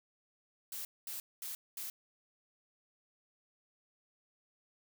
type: noise bursts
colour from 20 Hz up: blue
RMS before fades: -42 dBFS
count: 4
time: 0.72-1.9 s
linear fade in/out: 2 ms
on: 130 ms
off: 220 ms
effects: none